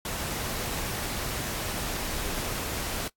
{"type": "noise", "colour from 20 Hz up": "pink", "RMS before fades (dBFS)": -32, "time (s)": [0.05, 3.08], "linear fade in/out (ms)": 2, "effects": ["noise-tail reverb RT60 0.1 s tail -20 dB re dry", "AAC 64 kbps"]}